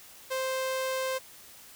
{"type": "tone", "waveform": "sawtooth", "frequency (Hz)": 523.3, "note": "C5", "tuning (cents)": 0, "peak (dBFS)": -25, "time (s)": [0.3, 1.19], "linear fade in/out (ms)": 20, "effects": ["white hiss -51 dBFS RMS until 1.75 s"]}